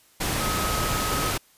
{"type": "tone in noise", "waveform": "sine", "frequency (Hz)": 1270, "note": "D#6", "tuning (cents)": 35, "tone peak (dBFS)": -29, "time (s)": [0.4, 1.31], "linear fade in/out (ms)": 10, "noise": "pink", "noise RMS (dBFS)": -26, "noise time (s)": [0.2, 1.38], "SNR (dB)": -6, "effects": ["white hiss -58 dBFS RMS until 1.57 s", "resampled to 32000 Hz"]}